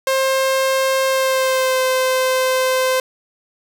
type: tone with pitch glide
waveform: sawtooth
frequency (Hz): 531 to 517.1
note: C5 to C5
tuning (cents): +25 to -20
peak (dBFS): -11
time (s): 0.07-3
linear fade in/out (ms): 2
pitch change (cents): -45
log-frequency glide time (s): 1.07-1.81
effects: none